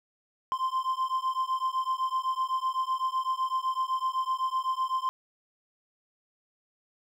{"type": "beating tone pair", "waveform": "triangle", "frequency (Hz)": [1039, 1046.9], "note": ["C6", "C6"], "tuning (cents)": [-12, 1], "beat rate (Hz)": 7.9, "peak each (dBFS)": -28, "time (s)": [0.52, 5.09], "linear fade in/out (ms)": 0, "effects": []}